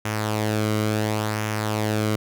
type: tone with flanger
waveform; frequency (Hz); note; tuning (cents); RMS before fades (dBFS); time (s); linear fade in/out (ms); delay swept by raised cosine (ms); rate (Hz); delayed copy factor
sawtooth; 107.3; A2; -43; -24; 0.05-2.16; 5; 0.23 to 1.17; 0.71; -0.5
effects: none